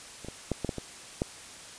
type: clicks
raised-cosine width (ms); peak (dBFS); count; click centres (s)
2; -28 / -24 / -14 / -16 / -16 / -21 / -13; 7; 0.247 / 0.285 / 0.517 / 0.647 / 0.692 / 0.783 / 1.219
effects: white hiss -46 dBFS RMS until 1.78 s + resampled to 22050 Hz